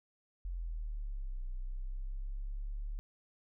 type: exponential two-way sweep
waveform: sine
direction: down then up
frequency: 44.76 to 30.87 to 36.74 Hz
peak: -36 dBFS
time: 0.45-2.99 s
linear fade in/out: 0 ms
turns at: 1.43 s
effects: none